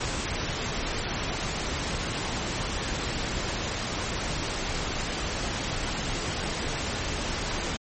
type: noise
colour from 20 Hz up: pink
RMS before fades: -30 dBFS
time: 0-7.77 s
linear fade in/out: 10 ms
effects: MP3 32 kbps